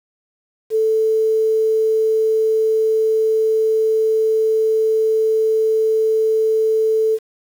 sine tone with quantisation, 440 Hz, A4, in tune, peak -13 dBFS, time 0.7-7.19 s, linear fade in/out 50 ms, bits 7, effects none

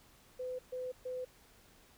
sine tone bursts, 506 Hz, B4, 42 cents sharp, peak -37 dBFS, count 3, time 0.39-1.25 s, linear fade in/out 10 ms, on 200 ms, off 130 ms, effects pink hiss -63 dBFS RMS until 1.97 s

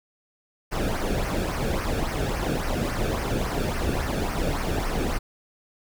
brown noise with flanger, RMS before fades -26 dBFS, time 0.71-5.19 s, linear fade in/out 20 ms, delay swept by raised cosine 0.26 to 1.03 ms, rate 3.6 Hz, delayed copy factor -0.65, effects none

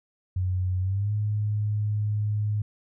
sine tone with pitch glide, 92.1 to 105.19 Hz, F#2 to G#2, -7 to +23 cents, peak -23 dBFS, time 0.36-2.62 s, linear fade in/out 5 ms, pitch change +230 cents, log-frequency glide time 0.8-1.12 s, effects none

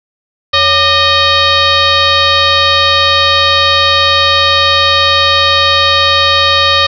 sine tone with frequency modulation, 2489 Hz, D#7, in tune, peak -6 dBFS, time 0.53-6.87 s, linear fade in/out 10 ms, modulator 644 Hz, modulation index 3, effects none

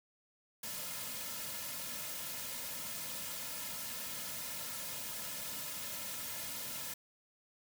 white noise with comb filter, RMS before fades -42 dBFS, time 0.63-6.94 s, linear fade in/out 5 ms, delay 2.6 ms, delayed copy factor -0.8, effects none

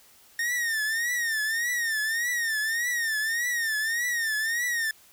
45% pulse tone with vibrato, 1832 Hz, A#6, 31 cents flat, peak -25 dBFS, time 0.39-4.91 s, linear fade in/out 2 ms, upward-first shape triangle, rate 1.7 Hz, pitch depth 130 cents each way, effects white hiss -56 dBFS RMS until 5.12 s

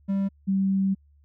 triangle / sine tone pair in turn, 196 / 193.41 Hz, G3 / G3, 0 / -23 cents, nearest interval unison, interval 23 cents, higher first, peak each -20 dBFS, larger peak neither, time 0.08-0.29 / 0.47-0.95 s, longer second, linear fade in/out 20 ms, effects added 72 Hz sine -55 dBFS peak until 1.24 s

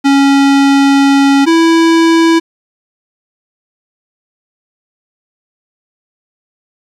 square tone pair in turn, 277.2 / 329.6 Hz, C#4 / E4, 0 / 0 cents, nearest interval minor third, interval 300 cents, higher second, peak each -6 dBFS, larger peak neither, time 0.04-1.46 / 1.46-2.4 s, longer first, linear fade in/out 20 ms, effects low-pass 6000 Hz 12 dB/octave + 7-bit

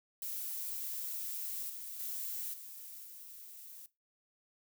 violet noise with level steps, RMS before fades -40 / -45 / -40 / -49 / -51 dBFS, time 0.22-3.86 s, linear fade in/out 2 ms, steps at 1.69 / 1.99 / 2.53 / 3.03 s, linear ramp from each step 10 ms, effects noise-tail reverb RT60 0.2 s tail -17 dB re dry

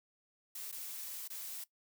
blue noise with dropouts, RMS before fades -44 dBFS, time 0.55-1.64 s, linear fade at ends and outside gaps 5 ms, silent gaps 0.716-0.724 / 1.278-1.301 s, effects noise-tail reverb RT60 0.1 s tail -18 dB re dry

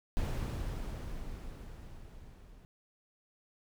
brown noise with level ramp, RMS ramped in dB -32 to -55 dBFS, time 0.17-2.65 s, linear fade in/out 0 ms, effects none

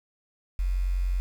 sine tone with quantisation, 45.43 Hz, F#1, 31 cents flat, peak -23 dBFS, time 0.59-1.2 s, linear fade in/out 0 ms, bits 8, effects none

